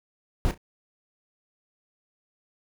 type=noise with echo; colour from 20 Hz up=brown; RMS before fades=-23 dBFS; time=0.45-0.51 s; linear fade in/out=0 ms; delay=33 ms; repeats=2; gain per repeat=-13 dB; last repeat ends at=0.576 s; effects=none